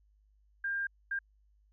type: tone bursts at uneven times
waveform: sine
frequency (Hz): 1600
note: G6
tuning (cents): +35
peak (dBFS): -31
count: 2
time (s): 0.64-0.87 / 1.11-1.19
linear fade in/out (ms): 5
effects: added 51 Hz sine -64 dBFS peak until 1.72 s

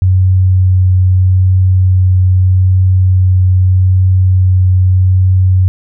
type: tone with vibrato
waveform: sine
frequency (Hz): 92.8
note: F#2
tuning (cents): +6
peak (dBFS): -5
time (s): 0.02-5.68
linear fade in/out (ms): 0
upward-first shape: triangle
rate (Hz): 0.8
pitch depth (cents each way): 10
effects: none

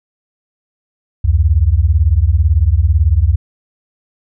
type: beating tone pair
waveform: sine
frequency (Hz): 69.3 / 87.3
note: C#2 / F2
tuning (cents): 0 / 0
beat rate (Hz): 18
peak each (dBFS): -11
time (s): 1.24-3.36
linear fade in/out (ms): 10
effects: none

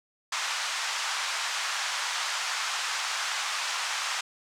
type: band-pass noise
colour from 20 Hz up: pink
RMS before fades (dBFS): -31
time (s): 0.32-4.21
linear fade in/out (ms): 5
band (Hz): 930 to 7400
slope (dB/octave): 24
effects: none

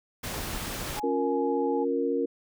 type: noise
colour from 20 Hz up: pink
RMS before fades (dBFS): -34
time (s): 0.23-1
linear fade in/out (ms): 10
type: tone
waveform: sine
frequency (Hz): 840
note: G#5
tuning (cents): +19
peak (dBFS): -32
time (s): 0.96-1.85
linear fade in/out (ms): 20
type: chord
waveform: sine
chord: Bb minor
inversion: first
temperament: equal with one note detuned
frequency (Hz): 277.2 / 353.5 / 466.2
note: Db4 / F4 / Bb4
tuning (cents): 0 / +21 / 0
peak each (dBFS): -29 / -31 / -27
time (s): 1.03-2.26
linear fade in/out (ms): 10
effects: none

